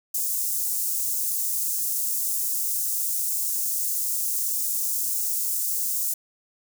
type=high-pass noise; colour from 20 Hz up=white; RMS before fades=-26 dBFS; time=0.14-6.14 s; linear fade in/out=5 ms; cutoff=6600 Hz; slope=24 dB/octave; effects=none